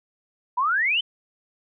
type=exponential sweep; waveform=sine; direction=up; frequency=948 to 3136 Hz; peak=-19 dBFS; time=0.57-1.01 s; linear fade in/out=10 ms; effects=none